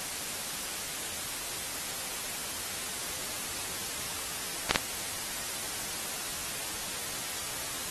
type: clicks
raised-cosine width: 0.2 ms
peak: -4 dBFS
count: 2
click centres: 4.71 / 4.759 s
effects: white hiss -36 dBFS RMS until 7.9 s + AAC 32 kbps